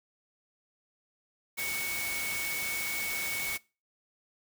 sine tone in noise, 2225 Hz, C#7, 6 cents sharp, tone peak -34 dBFS, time 1.57-3.58 s, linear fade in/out 20 ms, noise white, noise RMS -36 dBFS, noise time 1.57-3.58 s, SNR -1 dB, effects noise-tail reverb RT60 0.3 s tail -22 dB re dry

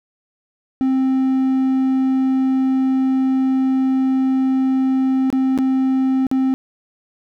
triangle tone with dropouts, 263.2 Hz, C4, 10 cents sharp, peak -12 dBFS, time 0.81-6.54 s, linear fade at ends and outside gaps 0 ms, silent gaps 5.302-5.327 / 5.577-5.587 / 6.268-6.314 s, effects none

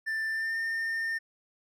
triangle tone with pitch glide, 1775 to 1813.3 Hz, A6 to A#6, +15 to -48 cents, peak -27 dBFS, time 0.06-1.19 s, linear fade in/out 20 ms, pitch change +37 cents, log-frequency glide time 0.29-0.58 s, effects none

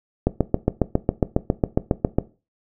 click train, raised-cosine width 2 ms, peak -3 dBFS, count 15, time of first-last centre 0.27-2.185 s, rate 7.31 Hz, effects noise-tail reverb RT60 0.3 s tail -17 dB re dry

